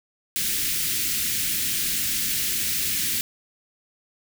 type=band-stop noise; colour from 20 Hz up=white; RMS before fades=-25 dBFS; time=0.36-3.21 s; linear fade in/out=0 ms; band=320 to 1800 Hz; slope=24 dB/octave; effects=none